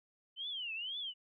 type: tone with vibrato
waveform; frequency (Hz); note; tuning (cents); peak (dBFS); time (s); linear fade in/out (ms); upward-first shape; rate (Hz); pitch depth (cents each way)
sine; 3006; F#7; +27; -38; 0.36-1.14; 50; triangle; 2; 280
effects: none